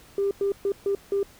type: tone bursts at uneven times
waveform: sine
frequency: 397.8 Hz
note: G4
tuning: 25 cents sharp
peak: -20 dBFS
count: 5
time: 0.18-0.31 / 0.41-0.52 / 0.65-0.72 / 0.86-0.95 / 1.12-1.23 s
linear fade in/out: 2 ms
effects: tanh soft clip ceiling -17 dBFS + pink hiss -52 dBFS RMS until 1.39 s